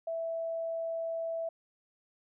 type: tone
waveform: sine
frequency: 659.3 Hz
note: E5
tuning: in tune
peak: -32 dBFS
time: 0.07-1.49 s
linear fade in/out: 5 ms
effects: none